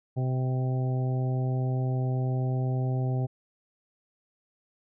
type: harmonic tone with a mistuned harmonic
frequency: 128.7 Hz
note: C3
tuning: 28 cents flat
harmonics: 1 / 2 / 3 / 4 / 5 / 6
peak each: -25 / -37 / -38 / -43 / -41 / -42 dBFS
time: 0.16-3.27 s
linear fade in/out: 20 ms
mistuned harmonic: 6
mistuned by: +17 cents
effects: none